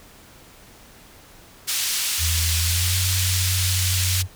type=band-pass noise; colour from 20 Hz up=pink; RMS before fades=-24 dBFS; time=1.67-4.23 s; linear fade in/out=20 ms; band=3200 to 14000 Hz; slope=12 dB/octave
type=tone with pitch glide; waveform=sine; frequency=82.41 to 91.97 Hz; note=E2 to F#2; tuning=0 to -10 cents; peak=-21 dBFS; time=2.18-4.28 s; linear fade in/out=50 ms; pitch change=+190 cents; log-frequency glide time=2.56-2.98 s
effects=pink hiss -48 dBFS RMS until 4.35 s

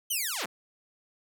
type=linear sweep; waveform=5% pulse; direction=down; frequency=3155 to 115 Hz; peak=-19 dBFS; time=0.1-0.46 s; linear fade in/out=10 ms; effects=none

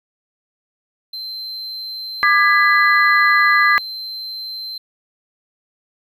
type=tone; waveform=triangle; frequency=4104 Hz; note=C8; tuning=34 cents flat; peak=-25 dBFS; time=1.13-4.78 s; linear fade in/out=5 ms
type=chord; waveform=sine; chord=G# diminished; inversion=second; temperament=just; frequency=1196.1 / 1661.2 / 1993.5 Hz; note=D6 / G#6 / B6; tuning=+31 / 0 / +16 cents; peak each=-15 dBFS; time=2.23-3.78 s; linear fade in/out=0 ms
effects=none

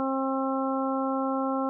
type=harmonic tone; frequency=267 Hz; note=C4; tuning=35 cents sharp; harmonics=1 / 2 / 3 / 4 / 5; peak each=-28 / -31 / -33 / -34 / -35 dBFS; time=0-1.69 s; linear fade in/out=0 ms; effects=none

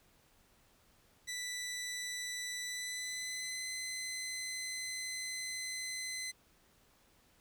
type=tone with pitch glide; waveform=15% pulse; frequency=1978 to 2038 Hz; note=B6 to C7; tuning=+2 to -46 cents; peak=-32 dBFS; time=1.27-6.32 s; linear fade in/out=20 ms; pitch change=+52 cents; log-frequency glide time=2.62-3.69 s; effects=pink hiss -68 dBFS RMS until 7.4 s

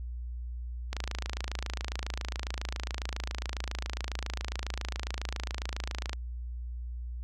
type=click train; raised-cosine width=0.2 ms; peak=-17 dBFS; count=143; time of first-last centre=0.93-6.131 s; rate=27.3 Hz; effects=added 60 Hz sine -35 dBFS peak until 7.23 s

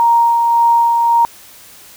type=tone with tremolo; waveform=sine; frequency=934 Hz; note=A#5; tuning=3 cents sharp; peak=-7 dBFS; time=0-1.25 s; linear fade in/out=0 ms; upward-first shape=sine; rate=1.8 Hz; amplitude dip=30%; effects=white hiss -40 dBFS RMS until 1.96 s

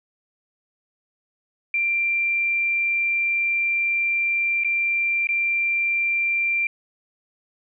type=tone with dropouts; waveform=sine; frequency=2366 Hz; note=D7; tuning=12 cents sharp; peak=-19 dBFS; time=1.74-6.67 s; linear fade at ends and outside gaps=2 ms; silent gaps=4.637-4.646 / 5.271-5.289 s; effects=none

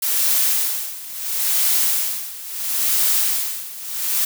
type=noise with tremolo; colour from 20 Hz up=blue; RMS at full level=-17 dBFS; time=0.02-4.25 s; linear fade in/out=5 ms; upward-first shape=sine; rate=0.74 Hz; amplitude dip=85%; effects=none

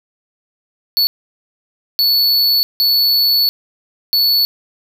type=tone bursts at uneven times; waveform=square; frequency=4435 Hz; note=C#8; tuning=in tune; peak=-11 dBFS; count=4; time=0.97-1.07 / 1.99-2.63 / 2.8-3.49 / 4.13-4.45 s; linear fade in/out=0 ms; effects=none

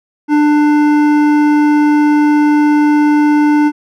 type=tone with hard clipping; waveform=sine; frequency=297.2 Hz; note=D4; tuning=21 cents sharp; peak=-9 dBFS; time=0.28-3.72 s; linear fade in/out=50 ms; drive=12 dB; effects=none

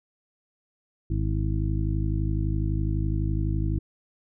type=harmonic tone with a mistuned harmonic; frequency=51.91 Hz; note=G#1; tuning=in tune; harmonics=1 / 2 / 3 / 4 / 5 / 6; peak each=-26 / -27 / -32 / -39 / -39 / -34 dBFS; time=1.1-3.79 s; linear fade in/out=5 ms; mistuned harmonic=6; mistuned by=+63 cents; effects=none

